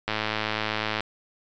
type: click train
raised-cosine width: 0.3 ms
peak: -10 dBFS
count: 101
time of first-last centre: 0.08-1.006 s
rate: 108 Hz
effects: resampled to 16000 Hz